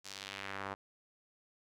sawtooth tone with band-pass filter sweep, 98 Hz, G2, in tune, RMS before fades -44 dBFS, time 0.04-0.75 s, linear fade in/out 20 ms, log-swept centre 6100 to 1000 Hz, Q 1.3, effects none

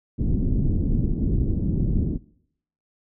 pink low-pass noise, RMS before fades -22 dBFS, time 0.18-2.18 s, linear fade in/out 20 ms, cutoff 290 Hz, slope 24 dB/octave, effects noise-tail reverb RT60 0.7 s tail -22 dB re dry

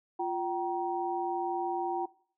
sine tone cluster, 348.8 / 770 / 944 Hz, F4 / G5 / A#5, -2 / -31 / +22 cents, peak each -34 / -32 / -36 dBFS, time 0.19-2.06 s, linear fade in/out 10 ms, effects noise-tail reverb RT60 0.5 s tail -21 dB re dry

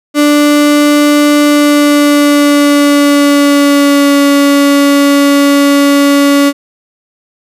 35% pulse tone with pitch glide, 293.7 to 283 Hz, D4 to C#4, 0 to +36 cents, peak -3 dBFS, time 0.14-6.53 s, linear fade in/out 50 ms, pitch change -64 cents, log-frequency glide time 1.43-4.18 s, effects resampled to 32000 Hz

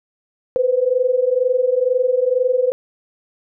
sine tone pair together, 490.9 / 513 Hz, B4 / C5, -10 / -34 cents, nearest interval minor second, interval 76 cents, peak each -18 / -16 dBFS, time 0.56-2.72 s, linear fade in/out 0 ms, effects none

